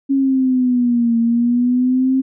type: exponential two-way sweep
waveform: sine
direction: down then up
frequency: 275.5 to 230 to 265.9 Hz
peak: -12 dBFS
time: 0.09-2.22 s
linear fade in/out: 20 ms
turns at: 1.18 s
effects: none